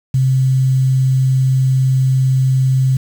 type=tone with quantisation; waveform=sine; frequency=131.2 Hz; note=C3; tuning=5 cents sharp; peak=-10 dBFS; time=0.14-2.97 s; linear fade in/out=5 ms; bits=6; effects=none